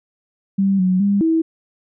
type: tone with pitch steps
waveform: sine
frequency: 195.4 / 184.6 / 200.9 / 324.5 Hz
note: G3 / F#3 / G3 / E4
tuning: -5 / -4 / +43 / -27 cents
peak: -13 dBFS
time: 0.58-1.42 s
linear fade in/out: 10 ms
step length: 210 ms
effects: none